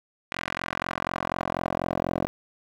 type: tone with band-pass filter sweep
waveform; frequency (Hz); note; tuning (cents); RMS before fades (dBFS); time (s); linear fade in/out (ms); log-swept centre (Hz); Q
10% pulse; 44.11; F1; +18; -30; 0.32-2.27; 0; 2000 to 490; 1.3
effects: 9-bit

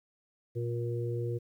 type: harmonic tone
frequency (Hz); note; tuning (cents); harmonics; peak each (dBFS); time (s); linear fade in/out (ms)
118.6; A#2; +30; 1 / 3 / 4; -32 / -37 / -38; 0.55-1.39; 20
effects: 11-bit

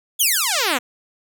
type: exponential sweep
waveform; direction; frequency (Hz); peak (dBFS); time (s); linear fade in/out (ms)
5% pulse; down; 3520 to 228.3; -6; 0.19-0.79; 20
effects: none

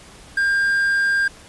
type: tone with quantisation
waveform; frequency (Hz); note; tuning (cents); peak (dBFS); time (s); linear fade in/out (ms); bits
triangle; 1600; G6; +35; -14; 0.37-1.28; 5; 7
effects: pink hiss -44 dBFS RMS until 1.48 s + resampled to 24000 Hz

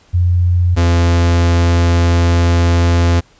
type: tone pair in turn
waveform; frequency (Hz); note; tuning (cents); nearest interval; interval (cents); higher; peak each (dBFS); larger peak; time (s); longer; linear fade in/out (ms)
sine / 45% pulse; 88.5 / 85.63; F2 / F2; +23 / -34; minor second; 57; first; -9; neither; 0.13-0.76 / 0.76-3.21; second; 20
effects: pink hiss -50 dBFS RMS until 3.39 s + resampled to 16000 Hz

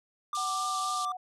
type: tone with vibrato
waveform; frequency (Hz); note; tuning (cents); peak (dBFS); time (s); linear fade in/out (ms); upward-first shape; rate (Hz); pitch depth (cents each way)
triangle; 1185; D6; +15; -28; 0.33-1.12; 2; triangle; 3.8; 16
type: band-pass noise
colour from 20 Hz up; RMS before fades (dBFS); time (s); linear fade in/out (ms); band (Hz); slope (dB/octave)
pink; -40; 0.35-1.05; 0; 3200 to 10000; 48
type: tone with pitch glide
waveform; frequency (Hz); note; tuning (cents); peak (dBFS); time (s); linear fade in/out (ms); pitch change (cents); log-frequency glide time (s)
sine; 751 to 736.4; F#5 to F#5; +26 to -8; -36; 0.37-1.17; 5; -34; 0.86-1.04
effects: none

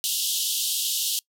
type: band-pass noise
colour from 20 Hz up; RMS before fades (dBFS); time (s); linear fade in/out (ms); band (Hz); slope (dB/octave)
pink; -26; 0.04-1.19; 0; 2900 to 16000; 96
effects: noise-tail reverb RT60 0.1 s tail -24 dB re dry

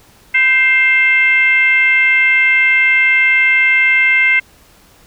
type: tone with frequency modulation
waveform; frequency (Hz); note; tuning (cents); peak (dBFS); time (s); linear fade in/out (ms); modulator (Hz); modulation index
sine; 2100; C7; +6; -8; 0.34-4.4; 10; 548; 0.71
effects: pink hiss -47 dBFS RMS until 5.06 s

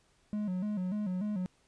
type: tone with vibrato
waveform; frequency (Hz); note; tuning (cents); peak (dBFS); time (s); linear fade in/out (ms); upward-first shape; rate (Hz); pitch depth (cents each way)
triangle; 196; G3; 0; -29; 0.33-1.46; 0; square; 3.4; 120
effects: pink hiss -69 dBFS RMS until 1.67 s + resampled to 22050 Hz

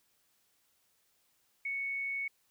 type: tone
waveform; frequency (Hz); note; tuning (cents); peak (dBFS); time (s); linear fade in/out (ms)
sine; 2217; C#7; 0; -33; 1.65-2.28; 5
effects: white hiss -73 dBFS RMS until 2.5 s

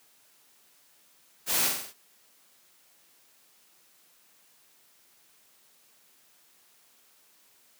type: noise with echo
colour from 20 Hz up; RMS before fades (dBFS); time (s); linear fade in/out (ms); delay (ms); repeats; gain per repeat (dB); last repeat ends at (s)
white; -27; 1.46-1.71; 50; 46; 5; -4; 1.94
effects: white hiss -62 dBFS RMS until 7.79 s + high-pass 150 Hz 12 dB/octave

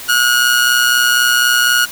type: tone with amplitude modulation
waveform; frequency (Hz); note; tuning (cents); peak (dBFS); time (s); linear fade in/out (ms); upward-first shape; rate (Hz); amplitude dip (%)
sawtooth; 1444; F#6; -43; -4; 0.08-1.86; 20; sine; 124; 55
effects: white hiss -30 dBFS RMS until 1.91 s

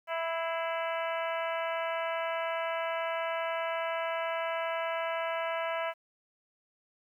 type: harmonic tone with a mistuned harmonic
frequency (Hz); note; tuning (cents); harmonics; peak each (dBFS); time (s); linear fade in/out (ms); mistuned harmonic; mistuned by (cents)
329.6; E4; 0; 2 / 3 / 4 / 5 / 6 / 7 / 8 / 9; -33 / -37 / -39 / -41 / -43 / -44 / -45 / -46; 0.07-5.94; 50; 6; +53
effects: 11-bit

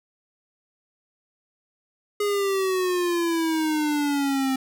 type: exponential sweep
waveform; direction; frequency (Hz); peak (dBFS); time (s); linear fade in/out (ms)
square; down; 415.3 to 262.3; -22; 2.2-4.56; 5
effects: none

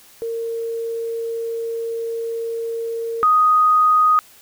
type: tone pair in turn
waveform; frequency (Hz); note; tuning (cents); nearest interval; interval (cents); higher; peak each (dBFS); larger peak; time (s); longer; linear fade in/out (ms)
sine; 459 / 1246.1; A#4 / D#6; -27 / +2; octave + perfect fourth; 1729; second; -22 / -11; second; 0.22-3.23 / 3.23-4.19; first; 0
effects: white hiss -48 dBFS RMS until 4.41 s

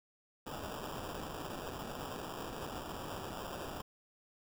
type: noise with sample-and-hold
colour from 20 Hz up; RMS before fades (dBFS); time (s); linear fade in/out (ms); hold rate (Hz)
white; -43; 0.46-3.82; 10; 2100
effects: none

